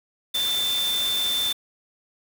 sine tone in noise, 3549 Hz, A7, 14 cents sharp, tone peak -22 dBFS, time 0.34-1.53 s, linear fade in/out 10 ms, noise white, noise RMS -31 dBFS, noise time 0.34-1.53 s, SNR +6 dB, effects none

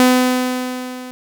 sawtooth tone with level ramp, 252.7 Hz, B3, 40 cents sharp, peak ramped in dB -4 to -26 dBFS, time 0-1.11 s, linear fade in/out 0 ms, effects none

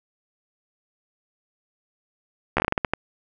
slowing click train, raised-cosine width 0.5 ms, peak -5 dBFS, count 10, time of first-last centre 2.57-2.936 s, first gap 13 ms, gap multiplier 1.27, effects none

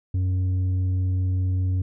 triangle tone with tanh clipping, 92.5 Hz, F#2, in tune, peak -21 dBFS, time 0.14-1.82 s, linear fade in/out 5 ms, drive 9 dB, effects none

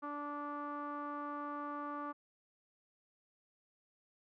sawtooth tone with low-pass filter, 291.3 Hz, D4, 14 cents flat, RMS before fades -42 dBFS, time 0.02-2.13 s, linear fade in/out 20 ms, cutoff 1200 Hz, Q 5.8, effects none

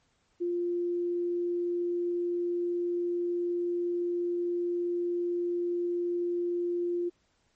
sine tone, 349.2 Hz, F4, in tune, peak -27 dBFS, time 0.4-7.1 s, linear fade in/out 20 ms, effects pink hiss -71 dBFS RMS until 7.55 s + MP3 32 kbps

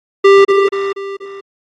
square tone with echo, 394.7 Hz, G4, 12 cents sharp, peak -4 dBFS, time 0.24-0.45 s, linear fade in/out 10 ms, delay 240 ms, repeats 4, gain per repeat -6 dB, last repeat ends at 1.41 s, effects low-pass 3000 Hz 12 dB/octave + AAC 48 kbps

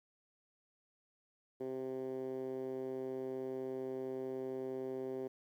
10% pulse tone with band-pass filter, 130.8 Hz, C3, in tune, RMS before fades -41 dBFS, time 1.6-5.28 s, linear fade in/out 10 ms, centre 370 Hz, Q 3, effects 12-bit

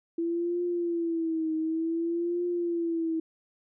sine tone with vibrato, 333.4 Hz, E4, 20 cents sharp, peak -26 dBFS, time 0.18-3.2 s, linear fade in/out 5 ms, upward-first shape triangle, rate 0.55 Hz, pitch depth 97 cents each way, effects none

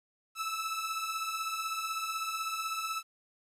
sawtooth beating tone pair, 1300 / 1316 Hz, E6 / E6, -24 / -3 cents, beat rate 16 Hz, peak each -35 / -31 dBFS, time 0.35-3.03 s, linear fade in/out 50 ms, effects resampled to 32000 Hz + 11-bit

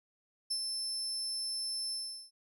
35% pulse tone with ADSR envelope, 5290 Hz, E8, 5 cents sharp, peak -28 dBFS, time 0.5-2.31 s, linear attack 12 ms, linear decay 70 ms, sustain -4 dB, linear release 390 ms, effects none

